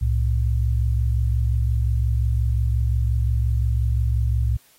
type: tone pair together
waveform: sine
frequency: 65.41 / 111.09 Hz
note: C2 / A2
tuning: 0 / +17 cents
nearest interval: major sixth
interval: 917 cents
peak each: -19 / -22 dBFS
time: 0.01-4.57 s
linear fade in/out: 10 ms
effects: white hiss -56 dBFS RMS until 4.78 s + AAC 48 kbps